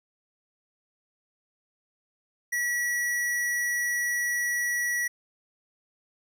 square tone, 1934 Hz, B6, 37 cents flat, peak -26 dBFS, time 2.52-5.08 s, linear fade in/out 10 ms, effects none

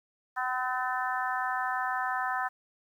harmonic tone with a mistuned harmonic, 253.5 Hz, B3, 45 cents sharp, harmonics 3 / 4 / 5 / 6 / 7, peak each -33 / -34 / -35 / -36 / -36 dBFS, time 0.36-2.49 s, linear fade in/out 20 ms, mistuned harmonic 5, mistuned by +19 cents, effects 10-bit

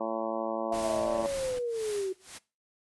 harmonic tone, 112 Hz, A2, 31 cents sharp, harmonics 2 / 3 / 4 / 5 / 6 / 7 / 8 / 9 / 10, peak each -39 / -37 / -42 / -34 / -37 / -41 / -40 / -41 / -43 dBFS, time 0-1.27 s, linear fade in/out 10 ms
sine linear sweep, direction down, 690 to 370.3 Hz, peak -29 dBFS, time 0.71-2.13 s, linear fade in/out 10 ms
pink noise, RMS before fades -44 dBFS, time 0.72-1.59 s, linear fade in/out 5 ms
white noise with tremolo, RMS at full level -40 dBFS, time 0.73-2.39 s, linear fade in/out 20 ms, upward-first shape sine, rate 1.9 Hz, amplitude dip 95%
effects noise-tail reverb RT60 0.3 s tail -21 dB re dry + resampled to 24000 Hz

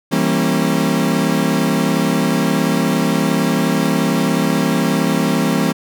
35% pulse chord, E diminished seventh, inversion none, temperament equal with one note detuned, 164.81 / 196 / 233.1 / 271.8 Hz, E3 / G3 / Bb3 / Db4, 0 / 0 / 0 / -34 cents, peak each -18 dBFS, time 0.11-5.73 s, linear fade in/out 20 ms, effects none

